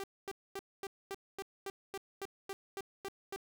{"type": "tone bursts", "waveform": "sawtooth", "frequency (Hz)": 392, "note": "G4", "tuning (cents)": 0, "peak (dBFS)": -35, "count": 13, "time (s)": [0, 3.361], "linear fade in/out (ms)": 0, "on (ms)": 37, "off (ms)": 240, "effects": []}